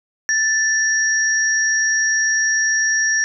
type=tone pair together; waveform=sine; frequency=1760 / 5671 Hz; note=A6 / F8; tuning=0 / +26 cents; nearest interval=octave + minor sixth; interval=2026 cents; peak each=-16 / -20 dBFS; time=0.29-3.24 s; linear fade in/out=0 ms; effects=none